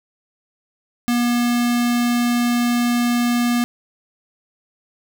square tone with notch filter, 240.4 Hz, B3, 46 cents flat, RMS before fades -18 dBFS, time 1.08-3.64 s, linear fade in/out 0 ms, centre 510 Hz, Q 0.95, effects none

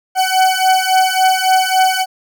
40% pulse beating tone pair, 750 / 753.6 Hz, F#5 / F#5, +23 / +32 cents, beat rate 3.6 Hz, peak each -13 dBFS, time 0.15-2.06 s, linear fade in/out 50 ms, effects none

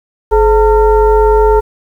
sine tone with frequency modulation, 426.8 Hz, G#4, 47 cents sharp, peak -5 dBFS, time 0.31-1.61 s, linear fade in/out 20 ms, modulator 475 Hz, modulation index 1, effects 7-bit

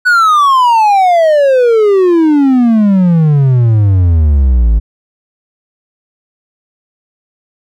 triangle exponential sweep, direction down, 1500 to 51.91 Hz, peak -3 dBFS, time 0.05-4.8 s, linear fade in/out 20 ms, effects none

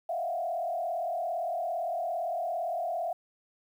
sine tone with frequency modulation, 689 Hz, F5, 24 cents flat, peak -29 dBFS, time 0.09-3.13 s, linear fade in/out 5 ms, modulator 37.6 Hz, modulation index 1.3, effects 10-bit

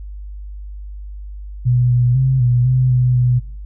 sine tone with pitch steps, 123.5 / 122.6 / 131.6 / 122.4 / 128.1 / 125.3 / 124 Hz, B2 / B2 / C3 / B2 / C3 / B2 / B2, 0 / -12 / +10 / -15 / -36 / +25 / +7 cents, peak -11 dBFS, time 1.65-3.4 s, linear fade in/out 20 ms, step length 250 ms, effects noise-tail reverb RT60 0.4 s tail -21 dB re dry + added 50 Hz sine -28 dBFS peak until 3.65 s

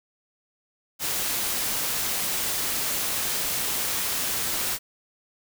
white noise, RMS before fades -27 dBFS, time 0.99-4.79 s, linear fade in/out 50 ms, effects none

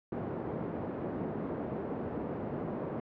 white band-pass noise, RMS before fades -37 dBFS, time 0.12-3 s, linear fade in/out 2 ms, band 120 to 420 Hz, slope 12 dB/octave, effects low-pass 2000 Hz 12 dB/octave

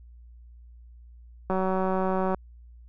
click train, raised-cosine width 1 ms, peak -14 dBFS, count 160, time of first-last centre 1.5-2.346 s, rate 188 Hz, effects added 59 Hz sine -46 dBFS peak until 2.88 s

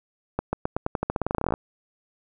accelerating click train, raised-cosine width 1 ms, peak -10 dBFS, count 21, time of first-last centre 0.39-1.539 s, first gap 140 ms, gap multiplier 0.89, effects none

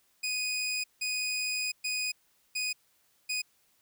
20% pulse tone bursts at uneven times, 2489 Hz, D#7, in tune, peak -25 dBFS, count 5, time 0.23-0.84 / 1.01-1.72 / 1.84-2.12 / 2.55-2.73 / 3.29-3.42 s, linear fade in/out 10 ms, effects white hiss -69 dBFS RMS until 3.81 s

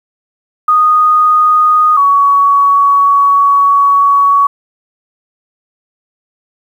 sine tone pair in turn, 1237 / 1124.2 Hz, D#6 / C#6, -10 / +24 cents, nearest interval major second, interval 166 cents, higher first, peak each -5 dBFS, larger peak neither, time 0.68-1.97 / 1.97-4.47 s, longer second, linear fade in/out 5 ms, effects 7-bit

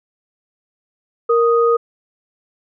sine tone pair together, 466.2 / 1244.5 Hz, A#4 / D#6, 0 / 0 cents, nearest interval octave + perfect fourth, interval 1700 cents, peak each -12 / -17 dBFS, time 1.29-1.77 s, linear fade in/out 10 ms, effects none

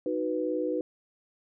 sine chord, B major, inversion first, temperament equal, 311.1 / 370 / 493.9 Hz, D#4 / F#4 / B4, 0 / 0 / 0 cents, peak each -31 / -33 / -30 dBFS, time 0.06-0.81 s, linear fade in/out 2 ms, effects none

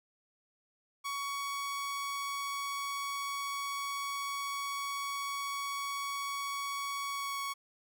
sawtooth tone with pitch glide, 1121 to 1113.3 Hz, C#6 to C#6, +19 to +7 cents, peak -31 dBFS, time 1.04-7.54 s, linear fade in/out 20 ms, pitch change -12 cents, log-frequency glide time 7.1-7.41 s, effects none

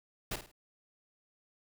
pink noise with echo, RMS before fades -36 dBFS, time 0.31-0.36 s, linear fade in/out 5 ms, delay 52 ms, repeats 3, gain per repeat -9 dB, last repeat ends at 0.516 s, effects none

